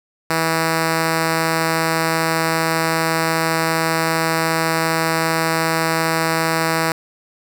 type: tone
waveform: 5% pulse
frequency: 162.6 Hz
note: E3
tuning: 23 cents flat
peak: -5 dBFS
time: 0.3-6.92 s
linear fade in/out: 2 ms
effects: none